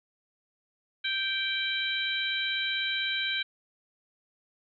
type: harmonic tone with a mistuned harmonic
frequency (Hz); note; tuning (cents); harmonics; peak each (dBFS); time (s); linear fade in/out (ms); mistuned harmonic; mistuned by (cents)
784; G5; 0; 2 / 3 / 4 / 5; -33 / -33 / -33 / -33; 1.04-3.43; 10; 3; -15
effects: none